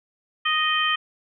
harmonic tone, 622 Hz, D#5, 1 cent flat, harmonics 2 / 3 / 4 / 5, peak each -24 / -25 / -28 / -24 dBFS, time 0.45-0.96 s, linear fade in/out 10 ms, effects none

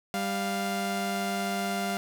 sawtooth tone pair together, 197.26 / 698.5 Hz, G3 / F5, +11 / 0 cents, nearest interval octave + minor seventh, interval 2189 cents, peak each -27 dBFS, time 0.14-1.97 s, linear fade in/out 0 ms, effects none

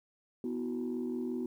sine chord, B suspended fourth, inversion none, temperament equal with one note detuned, 246.9 / 324.5 / 370 Hz, B3 / E4 / F#4, 0 / -27 / 0 cents, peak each -34 / -40 / -37 dBFS, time 0.44-1.46 s, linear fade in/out 2 ms, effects tanh soft clip ceiling -27 dBFS + 11-bit

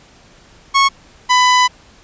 sawtooth tone pair in turn, 1100 / 998.3 Hz, C#6 / B5, -14 / +18 cents, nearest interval major second, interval 168 cents, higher first, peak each -5 dBFS, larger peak neither, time 0.74-0.89 / 1.29-1.68 s, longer second, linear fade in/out 20 ms, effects pink hiss -46 dBFS RMS until 2.03 s + resampled to 16000 Hz

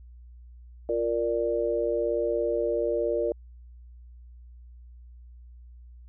sine chord, Bb major, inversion second, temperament equal, 349.2 / 466.2 / 587.3 Hz, F4 / Bb4 / D5, 0 / 0 / 0 cents, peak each -30 / -27 / -28 dBFS, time 0.89-3.32 s, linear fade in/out 2 ms, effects added 60 Hz sine -45 dBFS peak until 6.08 s

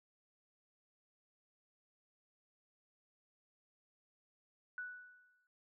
sine tone with exponential decay, 1480 Hz, F#6, in tune, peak -39 dBFS, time 4.78-5.47 s, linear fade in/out 1 ms, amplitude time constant 150 ms, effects none

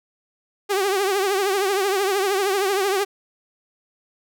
sawtooth tone with vibrato, 392 Hz, G4, in tune, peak -15 dBFS, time 0.69-3.05 s, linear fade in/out 20 ms, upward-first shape triangle, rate 13 Hz, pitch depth 110 cents each way, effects none

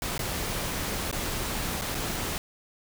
pink noise with dropouts, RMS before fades -31 dBFS, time 0.02-2.38 s, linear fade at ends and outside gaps 1 ms, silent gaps 0.179-0.192 / 1.113-1.127 / 1.813-1.819 / 1.946-1.95 s, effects none

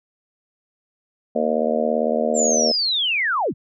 harmonic tone, 77.78 Hz, D#2, in tune, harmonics 3 / 4 / 5 / 6 / 7 / 8 / 9, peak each -24 / -35 / -32 / -24 / -24 / -23 / -28 dBFS, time 1.35-2.72 s, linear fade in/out 10 ms
sine linear sweep, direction down, 7490 to 73.42 Hz, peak -18 dBFS, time 2.34-3.54 s, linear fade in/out 50 ms
effects none

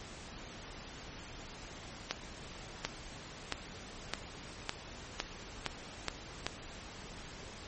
accelerating click train, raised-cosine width 0.2 ms, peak -14 dBFS, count 9, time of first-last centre 2.11-6.466 s, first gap 740 ms, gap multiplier 0.91, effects pink hiss -48 dBFS RMS until 7.67 s + MP3 32 kbps

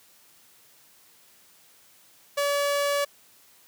sawtooth tone, 571 Hz, D5, 49 cents flat, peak -19 dBFS, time 2.37-3.05 s, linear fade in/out 10 ms, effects white hiss -57 dBFS RMS until 3.67 s + high-pass 80 Hz 12 dB/octave

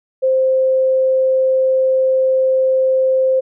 sine tone, 523.3 Hz, C5, in tune, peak -11 dBFS, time 0.22-3.41 s, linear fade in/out 20 ms, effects none

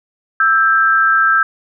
sine tone pair together, 1320 / 1585.1 Hz, E6 / G6, +2 / +19 cents, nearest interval minor third, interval 317 cents, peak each -12 dBFS, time 0.4-1.43 s, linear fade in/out 2 ms, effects none

